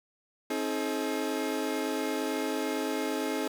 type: tone cluster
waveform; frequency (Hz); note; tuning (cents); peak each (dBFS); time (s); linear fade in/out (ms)
30% pulse; 266.6 / 315.5 / 427.2; C4 / D#4 / G#4; +33 / +24 / +49; -31; 0.5-3.48; 5
effects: none